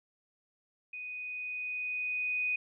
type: tone with level ramp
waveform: sine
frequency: 2489 Hz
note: D#7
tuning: in tune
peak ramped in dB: -39 to -28 dBFS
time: 0.93-2.56 s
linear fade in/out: 5 ms
effects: none